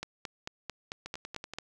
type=two click trains; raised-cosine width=0.2 ms; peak=-23 / -19 dBFS; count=6 / 8; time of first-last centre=1.06-1.536 / 0.03-1.586 s; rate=10.5 / 4.5 Hz; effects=none